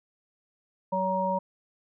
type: harmonic tone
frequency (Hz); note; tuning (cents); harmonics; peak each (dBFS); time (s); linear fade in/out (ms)
188.2; F#3; +30; 1 / 3 / 5; -32 / -29 / -27; 0.92-1.39; 10
effects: none